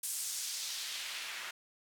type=noise with band-pass filter sweep; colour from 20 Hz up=white; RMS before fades=-40 dBFS; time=0.03-1.51 s; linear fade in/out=5 ms; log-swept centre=9400 to 1800 Hz; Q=1.2; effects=none